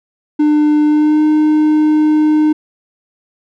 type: tone with pitch glide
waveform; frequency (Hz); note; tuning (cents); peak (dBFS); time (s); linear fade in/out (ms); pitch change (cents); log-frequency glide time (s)
triangle; 300.1 to 305.9; D4 to D#4; +38 to -29; -6; 0.39-2.53; 10; +33; 0.87-1.23
effects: none